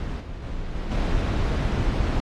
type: noise with level steps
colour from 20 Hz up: brown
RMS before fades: -29 / -35 / -32 / -29 / -22 dBFS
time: 0-2.2 s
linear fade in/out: 0 ms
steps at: 0.2 / 0.42 / 0.75 / 0.91 s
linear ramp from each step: 5 ms
effects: low-pass 5000 Hz 12 dB/octave + AAC 48 kbps